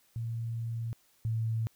sine tone pair in turn, 115.1 / 112.6 Hz, A#2 / A2, -22 / +40 cents, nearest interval unison, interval 38 cents, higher first, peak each -32 / -28 dBFS, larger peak second, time 0.16-0.93 / 1.25-1.67 s, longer first, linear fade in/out 0 ms, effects white hiss -67 dBFS RMS until 1.75 s

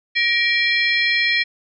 sine tone cluster, 1892 / 2349 / 3297 / 4174 / 5250 Hz, A#6 / D7 / G#7 / C8 / E8, +25 / 0 / -13 / -5 / -8 cents, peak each -20 / -19 / -25 / -24 / -28 dBFS, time 0.15-1.44 s, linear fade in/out 20 ms, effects none

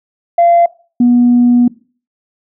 sine tone pair in turn, 687 / 242.9 Hz, F5 / B3, -29 / -29 cents, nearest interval octave + tritone, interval 1800 cents, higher first, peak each -4 dBFS, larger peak neither, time 0.38-0.66 / 1-1.68 s, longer second, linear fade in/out 5 ms, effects noise-tail reverb RT60 0.4 s tail -21 dB re dry + tanh soft clip ceiling -2 dBFS

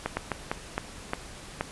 slowing click train, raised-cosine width 0.5 ms, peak -12 dBFS, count 7, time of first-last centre 0.06-1.609 s, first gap 110 ms, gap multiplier 1.34, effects pink hiss -44 dBFS RMS until 1.71 s + resampled to 24000 Hz

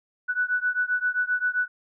sine beating tone pair, 1480 / 1487.6 Hz, F#6 / F#6, 0 / +9 cents, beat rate 7.6 Hz, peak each -25 / -26 dBFS, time 0.28-1.68 s, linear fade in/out 20 ms, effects none

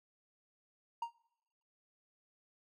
triangle tone with exponential decay, 932.3 Hz, A#5, in tune, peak -30 dBFS, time 1.02-1.15 s, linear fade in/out 5 ms, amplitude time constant 27 ms, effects noise-tail reverb RT60 0.9 s tail -24 dB re dry

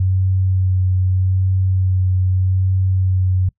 sine tone with vibrato, 93.4 Hz, F#2, 17 cents sharp, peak -13 dBFS, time 0-3.49 s, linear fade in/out 5 ms, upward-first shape sine, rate 0.81 Hz, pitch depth 15 cents each way, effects noise-tail reverb RT60 0.1 s tail -23 dB re dry

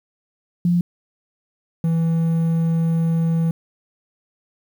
sine / triangle tone pair in turn, 174.61 / 164.63 Hz, F3 / E3, 0 / -2 cents, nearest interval minor second, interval 102 cents, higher first, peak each -14 dBFS, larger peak neither, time 0.65-0.81 / 1.84-3.51 s, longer second, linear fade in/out 2 ms, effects 8-bit

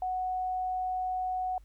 sine tone, 740 Hz, F#5, in tune, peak -29 dBFS, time 0.02-1.58 s, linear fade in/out 2 ms, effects added 50 Hz sine -51 dBFS peak until 1.64 s + pink hiss -71 dBFS RMS until 1.64 s

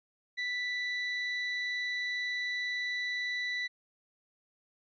35% pulse tone, 1975.5 Hz, B6, in tune, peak -30 dBFS, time 0.37-3.68 s, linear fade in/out 20 ms, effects resampled to 16000 Hz

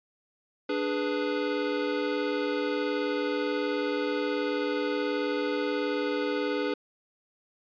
square chord, G# diminished, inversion second, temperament equal, 293.7 / 415.3 / 493.9 Hz, D4 / G#4 / B4, 0 / 0 / 0 cents, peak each -32 dBFS, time 0.69-6.74 s, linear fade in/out 5 ms, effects resampled to 11025 Hz

